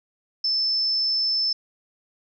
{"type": "tone", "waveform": "sine", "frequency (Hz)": 5274, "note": "E8", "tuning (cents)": 0, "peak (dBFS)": -20, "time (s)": [0.44, 1.53], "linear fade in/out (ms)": 5, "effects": []}